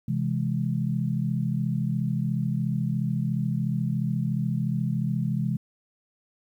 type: chord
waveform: sine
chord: C augmented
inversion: none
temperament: equal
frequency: 130.81 / 164.81 / 207.7 Hz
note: C3 / E3 / G#3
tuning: 0 / 0 / 0 cents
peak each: -27 / -28 / -29 dBFS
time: 0.08-5.57 s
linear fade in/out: 5 ms
effects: 10-bit